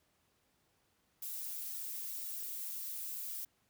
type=noise with flanger; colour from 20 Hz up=violet; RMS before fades=-42 dBFS; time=1.22-3.45 s; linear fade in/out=5 ms; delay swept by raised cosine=1.9 to 6.9 ms; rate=0.95 Hz; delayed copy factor=-0.65; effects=pink hiss -75 dBFS RMS until 3.69 s + high-pass 60 Hz 12 dB/octave